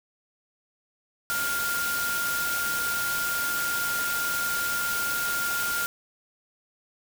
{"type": "tone in noise", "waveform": "sine", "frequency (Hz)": 1405, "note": "F6", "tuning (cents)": 10, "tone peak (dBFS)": -27, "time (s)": [1.3, 5.86], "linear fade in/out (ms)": 0, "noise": "white", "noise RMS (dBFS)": -31, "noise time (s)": [1.3, 5.86], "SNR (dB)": 1, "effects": []}